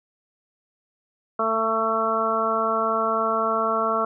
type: harmonic tone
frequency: 223 Hz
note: A3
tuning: 23 cents sharp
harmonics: 1 / 2 / 3 / 4 / 5 / 6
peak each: -32 / -28 / -26 / -34 / -25 / -25 dBFS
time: 1.39-4.05 s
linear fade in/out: 5 ms
effects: none